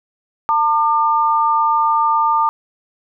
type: tone pair together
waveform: sine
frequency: 901.8 / 1200 Hz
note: A5 / D6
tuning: +42 / +37 cents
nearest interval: perfect fourth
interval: 495 cents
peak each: -15 dBFS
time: 0.49-2.49 s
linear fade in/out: 0 ms
effects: none